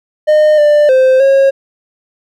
triangle tone with pitch steps, 610 / 593 / 520 / 544 Hz, D#5 / D5 / C5 / C#5, -34 / +17 / -11 / -33 cents, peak -3 dBFS, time 0.27-1.51 s, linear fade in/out 20 ms, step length 310 ms, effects none

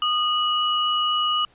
sine tone pair together, 1230.2 / 2926 Hz, D#6 / F#7, -20 / -20 cents, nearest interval octave + minor third, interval 1500 cents, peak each -22 dBFS, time 0.02-1.45 s, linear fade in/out 2 ms, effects pink hiss -58 dBFS RMS until 1.54 s + resampled to 8000 Hz

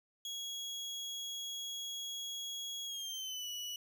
30% pulse tone with pitch glide, 3322 to 2943 Hz, G#7 to F#7, 0 to -10 cents, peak -37 dBFS, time 0.25-3.76 s, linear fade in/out 2 ms, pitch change -210 cents, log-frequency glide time 2.85-3.48 s, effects none

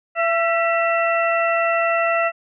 harmonic tone with a mistuned harmonic, 672 Hz, E5, 33 cents sharp, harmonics 1 / 2 / 3 / 4, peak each -19 / -22 / -24 / -25 dBFS, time 0.15-2.32 s, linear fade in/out 50 ms, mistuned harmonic 3, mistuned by -51 cents, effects none

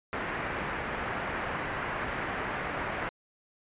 white low-pass noise, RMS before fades -34 dBFS, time 0.13-3.09 s, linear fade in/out 0 ms, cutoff 2000 Hz, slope 24 dB/octave, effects resampled to 8000 Hz

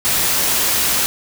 white noise, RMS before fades -17 dBFS, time 0.05-1.06 s, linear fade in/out 0 ms, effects none

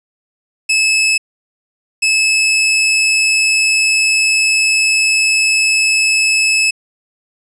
sawtooth tone bursts at uneven times, 2600 Hz, E7, 24 cents flat, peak -7 dBFS, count 2, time 0.69-1.18 / 2.02-6.71 s, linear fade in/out 10 ms, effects resampled to 24000 Hz + 8-bit

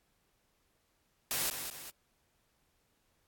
white noise with echo, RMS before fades -33 dBFS, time 1.31-1.5 s, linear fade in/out 0 ms, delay 200 ms, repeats 2, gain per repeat -7 dB, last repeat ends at 1.9 s, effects pink hiss -75 dBFS RMS until 3.27 s + AAC 64 kbps

